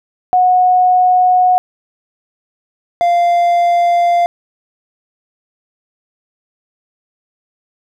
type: tone pair in turn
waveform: sine / triangle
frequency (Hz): 731 / 694.8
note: F#5 / F5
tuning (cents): -21 / -9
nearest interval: minor second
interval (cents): 88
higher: first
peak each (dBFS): -7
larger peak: neither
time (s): 0.33-1.58 / 3.01-4.26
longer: neither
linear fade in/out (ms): 0
effects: none